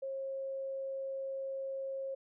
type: tone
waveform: sine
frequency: 539 Hz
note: C#5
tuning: 49 cents flat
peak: -36 dBFS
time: 0.02-2.15 s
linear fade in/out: 10 ms
effects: none